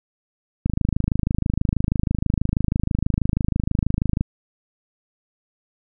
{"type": "click train", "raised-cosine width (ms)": 5, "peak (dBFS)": -7, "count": 94, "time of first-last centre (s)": [0.66, 4.21], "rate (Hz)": 26.2, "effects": []}